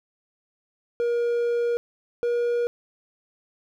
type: tone pair in turn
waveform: triangle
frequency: 474.5 / 477.5 Hz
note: A#4 / A#4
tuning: +31 / +42 cents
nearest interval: unison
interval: 11 cents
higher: second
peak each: -19 dBFS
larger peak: neither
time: 1-1.77 / 2.23-2.67 s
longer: first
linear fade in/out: 0 ms
effects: none